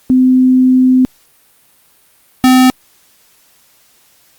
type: tone pair in turn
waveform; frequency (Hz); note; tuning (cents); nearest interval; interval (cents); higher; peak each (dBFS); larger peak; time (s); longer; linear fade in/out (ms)
sine / square; 256.4 / 256.4; C4 / C4; -35 / -35; unison; 0; neither; -5; neither; 0.1-1.05 / 2.44-2.7; first; 0
effects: white hiss -50 dBFS RMS until 4.38 s + Opus 48 kbps